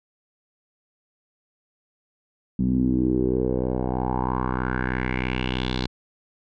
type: tone with low-pass filter sweep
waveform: 10% pulse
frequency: 63.1 Hz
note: B1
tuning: 38 cents sharp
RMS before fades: -24 dBFS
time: 2.59-5.87 s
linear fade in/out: 5 ms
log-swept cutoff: 210 to 4200 Hz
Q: 4.3
effects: none